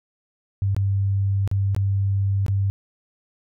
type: tone with dropouts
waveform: sine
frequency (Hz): 98.5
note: G2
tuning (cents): +9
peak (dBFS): -18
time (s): 0.62-2.7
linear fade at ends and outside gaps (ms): 0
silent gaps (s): 0.747-0.765 / 1.476-1.514 / 1.748-1.764 / 2.464-2.482
effects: none